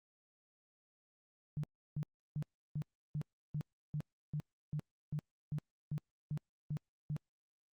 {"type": "tone bursts", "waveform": "sine", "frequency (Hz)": 149.8, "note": "D3", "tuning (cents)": 35, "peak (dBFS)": -35, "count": 15, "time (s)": [1.57, 7.165], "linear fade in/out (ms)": 0, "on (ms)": 65, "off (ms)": 330, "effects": ["Opus 48 kbps"]}